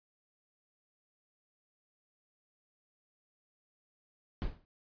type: noise with exponential decay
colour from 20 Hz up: brown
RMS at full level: -30 dBFS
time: 4.42-4.65 s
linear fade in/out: 0 ms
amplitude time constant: 49 ms
effects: resampled to 11025 Hz